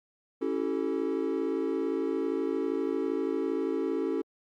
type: chord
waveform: triangle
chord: A dominant seventh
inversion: first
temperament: equal with one note detuned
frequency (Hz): 277.2 / 329.6 / 382.4 / 440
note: C#4 / E4 / G4 / A4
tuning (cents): 0 / 0 / -43 / 0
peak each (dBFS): -31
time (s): 0.41-4.22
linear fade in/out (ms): 10
effects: Opus 48 kbps